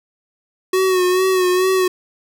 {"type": "tone with vibrato", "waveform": "square", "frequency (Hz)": 370, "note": "F#4", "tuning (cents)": 0, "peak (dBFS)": -14, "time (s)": [0.73, 1.88], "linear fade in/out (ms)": 5, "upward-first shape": "sine", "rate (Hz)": 2.3, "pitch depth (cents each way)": 41, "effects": []}